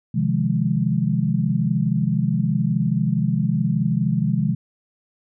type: chord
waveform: sine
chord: F minor seventh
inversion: second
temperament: equal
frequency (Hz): 130.81 / 155.56 / 174.61 / 207.7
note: C3 / Eb3 / F3 / Ab3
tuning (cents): 0 / 0 / 0 / 0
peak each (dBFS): -23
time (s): 0.14-4.55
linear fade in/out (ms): 10
effects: none